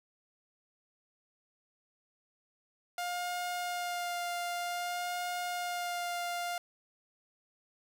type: tone with vibrato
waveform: sawtooth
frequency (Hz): 706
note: F5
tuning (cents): +19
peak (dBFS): -30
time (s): 2.98-6.58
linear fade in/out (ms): 2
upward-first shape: sine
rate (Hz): 0.53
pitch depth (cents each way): 15
effects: none